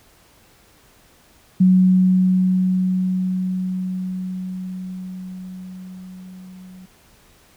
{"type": "tone with level ramp", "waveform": "sine", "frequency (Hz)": 185, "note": "F#3", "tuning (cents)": 0, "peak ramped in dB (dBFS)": [-9, -38], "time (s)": [1.6, 6.86], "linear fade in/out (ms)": 10, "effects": ["pink hiss -53 dBFS RMS until 7.56 s"]}